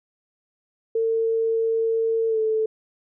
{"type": "tone with pitch glide", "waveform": "sine", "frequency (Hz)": [451.6, 438.5], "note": ["A4", "A4"], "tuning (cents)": [45, -6], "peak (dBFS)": -19, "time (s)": [0.95, 2.66], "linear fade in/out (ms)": 5, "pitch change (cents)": -51, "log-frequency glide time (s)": [2.27, 2.39], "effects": []}